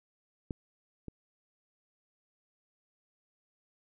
clicks, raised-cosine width 3 ms, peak -22 / -28 dBFS, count 2, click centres 0.508 / 1.083 s, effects none

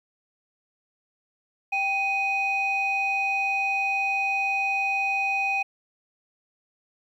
sine tone pair together, 784 / 2497 Hz, G5 / D#7, 0 / +6 cents, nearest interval octave + minor sixth, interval 2006 cents, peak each -26 / -23 dBFS, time 1.72-5.63 s, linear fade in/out 10 ms, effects tanh soft clip ceiling -17 dBFS + 10-bit

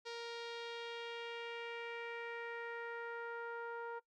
sawtooth tone with low-pass filter sweep, 467.6 Hz, A#4, 5 cents sharp, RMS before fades -45 dBFS, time 0.05-4 s, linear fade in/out 20 ms, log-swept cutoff 4600 to 1200 Hz, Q 2.4, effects noise-tail reverb RT60 0.1 s tail -20 dB re dry

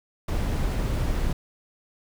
brown noise, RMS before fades -25 dBFS, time 0.28-1.33 s, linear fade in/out 5 ms, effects none

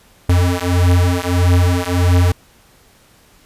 square beating tone pair, 88.1 / 89.7 Hz, F2 / F2, +16 / +47 cents, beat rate 1.6 Hz, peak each -15 dBFS, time 0.29-2.32 s, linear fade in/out 5 ms, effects pink hiss -50 dBFS RMS until 3.45 s + resampled to 32000 Hz

